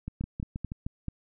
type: two click trains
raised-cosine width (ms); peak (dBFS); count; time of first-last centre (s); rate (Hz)
5; -20 / -22; 5 / 5; 0.21-1.083 / 0.08-0.719; 4.58 / 6.26
effects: none

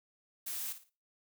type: noise with echo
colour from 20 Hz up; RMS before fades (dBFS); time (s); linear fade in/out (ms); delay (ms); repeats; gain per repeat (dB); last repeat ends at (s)
blue; -39; 0.46-0.73; 10; 56; 3; -11; 0.898
effects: noise-tail reverb RT60 0.3 s tail -17 dB re dry

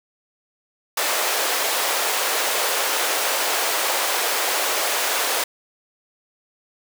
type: high-pass noise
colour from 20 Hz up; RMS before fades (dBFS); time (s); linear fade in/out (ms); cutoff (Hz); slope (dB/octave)
pink; -22; 0.97-5.44; 5; 470; 24
effects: none

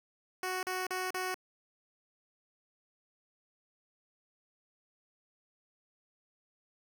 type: tone bursts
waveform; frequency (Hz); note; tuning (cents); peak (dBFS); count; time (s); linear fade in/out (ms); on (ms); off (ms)
10% pulse; 370; F#4; 0; -25; 4; 0.43-1.344; 2; 200; 38
effects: none

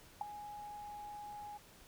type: tone with ADSR envelope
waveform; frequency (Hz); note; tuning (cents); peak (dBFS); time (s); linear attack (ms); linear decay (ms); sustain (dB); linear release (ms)
sine; 830.6; G#5; 0; -31; 0.21-1.58; 3; 11; -14; 14
effects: pink hiss -60 dBFS RMS until 1.87 s

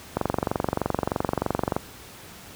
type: click train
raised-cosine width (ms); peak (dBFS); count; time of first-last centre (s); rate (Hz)
1; -8; 38; 0.17-1.765; 23.2
effects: pink hiss -44 dBFS RMS until 2.55 s + high-pass 60 Hz 12 dB/octave

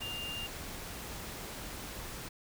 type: tone in noise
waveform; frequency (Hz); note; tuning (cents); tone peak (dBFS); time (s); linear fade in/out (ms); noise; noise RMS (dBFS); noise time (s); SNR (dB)
sine; 2803; F7; +6; -38; 0.01-0.47; 10; pink; -43; 0-2.29; +2
effects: none

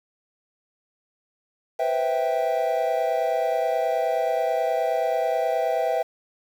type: chord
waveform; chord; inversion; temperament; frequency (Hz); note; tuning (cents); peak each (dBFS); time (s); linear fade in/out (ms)
triangle; C major seventh; third; equal with one note detuned; 493.9 / 523.3 / 656.2 / 784; B4 / C5 / E5 / G5; 0 / 0 / -8 / 0; -26 / -28 / -22 / -25; 1.79-6.03; 10
effects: 8-bit

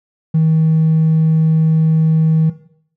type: tone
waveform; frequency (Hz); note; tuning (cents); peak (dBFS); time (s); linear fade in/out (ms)
triangle; 159.2; D#3; +40; -6; 0.34-2.5; 10
effects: noise-tail reverb RT60 0.6 s tail -17 dB re dry + tanh soft clip ceiling -6 dBFS

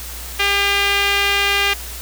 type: tone with band-pass filter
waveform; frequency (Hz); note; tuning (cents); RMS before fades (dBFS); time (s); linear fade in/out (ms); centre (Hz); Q
sawtooth; 401.2; G4; +40; -17; 0.39-1.74; 10; 2600; 2
effects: added 60 Hz sine -32 dBFS peak until 2.01 s + white hiss -32 dBFS RMS until 2.01 s

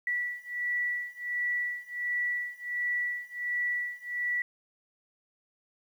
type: beating tone pair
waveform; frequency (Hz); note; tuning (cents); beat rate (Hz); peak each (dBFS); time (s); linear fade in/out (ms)
sine; 1952 / 1953.4; B6 / B6; -21 / -20; 1.4; -33 / -32; 0.07-4.42; 2
effects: 10-bit

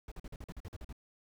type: noise bursts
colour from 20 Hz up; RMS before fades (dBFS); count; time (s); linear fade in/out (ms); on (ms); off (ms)
brown; -44; 11; 0.08-0.927; 2; 37; 44
effects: none

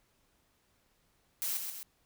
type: noise with echo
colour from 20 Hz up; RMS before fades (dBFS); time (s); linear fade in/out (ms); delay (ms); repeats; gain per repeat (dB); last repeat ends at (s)
blue; -34; 1.42-1.57; 0; 130; 2; -5; 1.83
effects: pink hiss -72 dBFS RMS until 2.05 s

